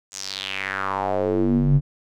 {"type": "tone with band-pass filter sweep", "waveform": "square", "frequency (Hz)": 48.36, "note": "G1", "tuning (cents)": -23, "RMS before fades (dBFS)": -22, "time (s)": [0.11, 1.81], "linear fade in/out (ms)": 50, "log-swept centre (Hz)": [7200, 130], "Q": 3.9, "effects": []}